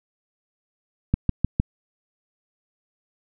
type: click train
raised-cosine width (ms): 5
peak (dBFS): -6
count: 4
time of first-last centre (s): 1.14-1.599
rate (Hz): 6.53
effects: none